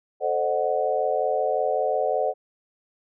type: chord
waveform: sine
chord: A diminished seventh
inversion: none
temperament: equal with one note detuned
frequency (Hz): 440 / 523.3 / 608.7 / 740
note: A4 / C5 / Eb5 / Gb5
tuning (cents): 0 / 0 / -38 / 0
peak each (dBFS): -28 / -26 / -26 / -26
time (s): 0.2-2.34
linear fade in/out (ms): 50
effects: none